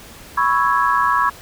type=chord; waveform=sine; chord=C# minor seventh; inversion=third; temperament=equal; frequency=987.8 / 1108.7 / 1318.5 / 1661.2 Hz; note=B5 / C#6 / E6 / G#6; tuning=0 / 0 / 0 / 0 cents; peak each=-19 / -17 / -22 / -21 dBFS; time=0.37-1.3 s; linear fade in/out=10 ms; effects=pink hiss -40 dBFS RMS until 1.41 s